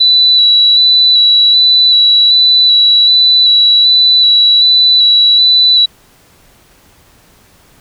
sine tone with vibrato, 3951 Hz, B7, in tune, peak -4 dBFS, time 0-5.86 s, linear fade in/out 10 ms, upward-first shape square, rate 1.3 Hz, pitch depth 14 cents each way, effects pink hiss -46 dBFS RMS until 7.8 s

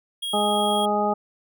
square tone, 3279 Hz, G#7, 23 cents flat, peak -27 dBFS, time 0.22-0.86 s, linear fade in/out 10 ms
harmonic tone, 207.7 Hz, G#3, in tune, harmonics 1 / 2 / 3 / 4 / 6, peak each -27 / -27 / -26 / -23 / -29 dBFS, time 0.33-1.14 s, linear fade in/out 10 ms
effects none

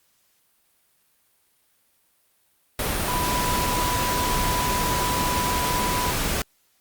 sine tone in noise, 988 Hz, B5, in tune, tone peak -25 dBFS, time 3.08-6.11 s, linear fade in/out 2 ms, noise pink, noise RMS -25 dBFS, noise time 2.79-6.42 s, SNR -3 dB, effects white hiss -65 dBFS RMS until 6.8 s + Opus 48 kbps

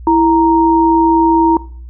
sine tone pair together, 329.6 / 932.3 Hz, E4 / A#5, 0 / 0 cents, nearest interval octave + tritone, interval 1800 cents, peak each -10 dBFS, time 0.07-1.57 s, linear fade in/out 2 ms, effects noise-tail reverb RT60 0.5 s tail -20 dB re dry + added 60 Hz sine -28 dBFS peak until 1.89 s

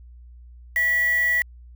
sine tone with quantisation, 1947 Hz, B6, 25 cents flat, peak -18 dBFS, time 0.76-1.42 s, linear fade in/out 2 ms, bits 5, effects added 60 Hz sine -42 dBFS peak until 1.75 s

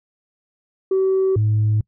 sine tone pair in turn, 381.4 / 107.03 Hz, G4 / A2, -47 / -47 cents, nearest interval octave + minor seventh, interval 2200 cents, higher first, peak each -13 dBFS, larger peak neither, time 0.91-1.36 / 1.36-1.81 s, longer neither, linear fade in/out 5 ms, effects noise-tail reverb RT60 0.1 s tail -26 dB re dry + tanh soft clip ceiling -12 dBFS

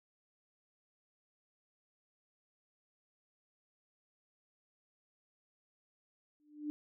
sine tone with exponential growth, 298 Hz, D4, 25 cents sharp, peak -33 dBFS, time 6.4-6.7 s, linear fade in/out 0 ms, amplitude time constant 64 ms, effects none

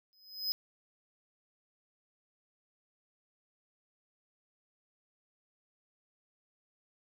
square tone with exponential growth, 5050 Hz, D#8, 25 cents sharp, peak -28 dBFS, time 0.13-0.52 s, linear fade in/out 0 ms, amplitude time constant 84 ms, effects none

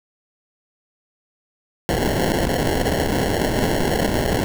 white noise with sample-and-hold, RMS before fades -20 dBFS, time 1.89-4.44 s, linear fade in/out 0 ms, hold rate 1225 Hz, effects none

